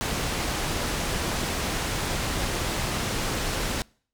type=low-pass noise; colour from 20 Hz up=pink; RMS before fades=-28 dBFS; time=0.01-3.82 s; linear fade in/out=0 ms; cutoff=9200 Hz; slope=12 dB/octave; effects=noise-tail reverb RT60 0.5 s tail -26 dB re dry